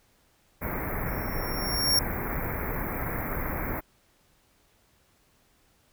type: band-stop noise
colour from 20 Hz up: pink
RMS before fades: -31 dBFS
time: 0.61-3.81 s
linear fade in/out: 20 ms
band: 2300 to 12000 Hz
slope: 96 dB/octave
type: tone with exponential growth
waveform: sawtooth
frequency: 5540 Hz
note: F8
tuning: 15 cents flat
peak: -16 dBFS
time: 1.07-1.99 s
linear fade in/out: 2 ms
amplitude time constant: 200 ms
effects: pink hiss -65 dBFS RMS until 5.92 s